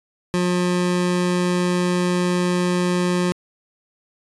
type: tone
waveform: 25% pulse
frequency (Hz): 178.6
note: F3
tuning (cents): +39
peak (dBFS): -14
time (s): 0.34-3.32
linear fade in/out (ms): 0
effects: resampled to 24000 Hz